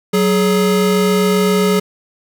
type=tone pair together; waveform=square; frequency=186.98 / 420.4 Hz; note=F#3 / G#4; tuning=+18 / +21 cents; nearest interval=octave + major second; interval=1403 cents; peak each=-15 dBFS; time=0.13-1.8 s; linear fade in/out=10 ms; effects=none